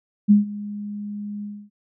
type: tone with ADSR envelope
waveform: sine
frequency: 206.3 Hz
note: G#3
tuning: 11 cents flat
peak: -8 dBFS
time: 0.28-1.7 s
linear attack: 28 ms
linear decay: 140 ms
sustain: -20 dB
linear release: 270 ms
effects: none

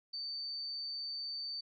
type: tone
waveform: sine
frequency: 4572 Hz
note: D8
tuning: 47 cents flat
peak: -38 dBFS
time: 0.13-1.61 s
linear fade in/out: 10 ms
effects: none

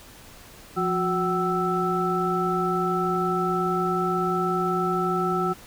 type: tone cluster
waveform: sine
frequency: 174.8 / 364.5 / 757 / 1318 Hz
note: F3 / F#4 / F#5 / E6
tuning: +2 / -26 / +39 / -1 cents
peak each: -28 / -26 / -29 / -26 dBFS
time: 0.76-5.54 s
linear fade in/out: 20 ms
effects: pink hiss -47 dBFS RMS until 5.66 s

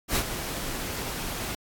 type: noise with ADSR envelope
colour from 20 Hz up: pink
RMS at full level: -23 dBFS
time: 0.08-1.55 s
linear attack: 74 ms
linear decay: 79 ms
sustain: -10 dB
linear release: 4 ms
effects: AAC 64 kbps

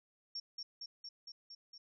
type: tone with echo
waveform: sine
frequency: 5490 Hz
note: F8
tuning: 31 cents flat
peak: -39 dBFS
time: 0.35-0.4 s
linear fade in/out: 5 ms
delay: 230 ms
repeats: 6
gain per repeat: -2 dB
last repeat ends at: 1.78 s
effects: none

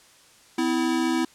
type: tone pair together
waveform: square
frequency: 253.8 / 327.5 Hz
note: B3 / E4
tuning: +47 / -11 cents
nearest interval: major third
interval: 442 cents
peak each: -26 / -24 dBFS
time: 0.58-1.25 s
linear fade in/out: 5 ms
effects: white hiss -54 dBFS RMS until 1.34 s + low-pass 9000 Hz 12 dB/octave

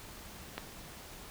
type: click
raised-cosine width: 0.3 ms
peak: -20 dBFS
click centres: 0.58 s
effects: pink hiss -49 dBFS RMS until 1.3 s

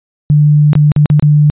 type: tone with dropouts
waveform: sine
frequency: 148.7 Hz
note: D3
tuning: 22 cents sharp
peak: -4 dBFS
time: 0.3-1.5 s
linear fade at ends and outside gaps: 0 ms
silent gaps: 0.732-0.753 / 0.918-0.963 / 1.058-1.101 / 1.196-1.225 s
effects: resampled to 8000 Hz

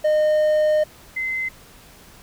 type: tone pair in turn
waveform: triangle / sine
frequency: 612 / 2059 Hz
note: D#5 / C7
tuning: -29 / -28 cents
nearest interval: octave + major sixth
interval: 2101 cents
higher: second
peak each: -13 / -22 dBFS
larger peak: first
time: 0.04-0.84 / 1.16-1.49 s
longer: first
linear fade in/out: 10 ms
effects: pink hiss -47 dBFS RMS until 2.22 s

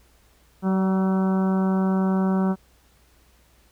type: harmonic tone with a mistuned harmonic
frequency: 189.6 Hz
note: F#3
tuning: 43 cents sharp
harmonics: 1 / 2 / 3 / 4 / 5 / 6 / 7 / 8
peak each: -19 / -29 / -34 / -34 / -35 / -39 / -38 / -43 dBFS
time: 0.62-2.56 s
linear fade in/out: 50 ms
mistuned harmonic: 3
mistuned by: +20 cents
effects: added 60 Hz sine -58 dBFS peak until 3.71 s + pink hiss -60 dBFS RMS until 3.71 s

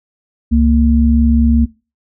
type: tone pair together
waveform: sine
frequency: 68.8 / 231.3 Hz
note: C#2 / A#3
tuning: -12 / -13 cents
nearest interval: octave + major sixth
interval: 2099 cents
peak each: -11 / -10 dBFS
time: 0.51-1.66 s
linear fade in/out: 20 ms
effects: noise-tail reverb RT60 0.3 s tail -21 dB re dry

